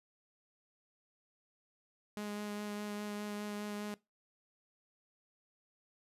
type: tone with vibrato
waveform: sawtooth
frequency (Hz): 207.7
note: G#3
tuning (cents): 0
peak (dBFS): -35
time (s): 2.17-3.94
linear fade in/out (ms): 0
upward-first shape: sine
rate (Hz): 4.9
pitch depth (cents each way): 11
effects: noise-tail reverb RT60 0.2 s tail -20 dB re dry + resampled to 32000 Hz